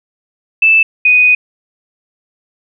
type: tone pair in turn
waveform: sine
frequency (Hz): 2637 / 2489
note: E7 / D#7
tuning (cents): 0 / 0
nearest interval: minor second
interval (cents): 100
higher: first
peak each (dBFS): -5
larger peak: neither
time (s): 0.62-0.83 / 1.05-1.35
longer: second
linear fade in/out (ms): 5
effects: none